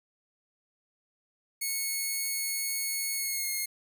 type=tone with pitch glide; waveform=5% pulse; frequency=2199 to 2149 Hz; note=C#7 to C7; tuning=-14 to +46 cents; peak=-20 dBFS; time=1.61-3.66 s; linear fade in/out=10 ms; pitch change=-40 cents; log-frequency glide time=3.14-3.49 s; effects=none